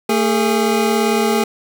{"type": "tone pair together", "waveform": "25% pulse", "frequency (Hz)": [224.4, 410.9], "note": ["A3", "G#4"], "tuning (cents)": [34, -18], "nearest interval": "minor seventh", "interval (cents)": 1048, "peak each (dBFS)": -13, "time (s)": [0.09, 1.44], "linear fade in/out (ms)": 5, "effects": []}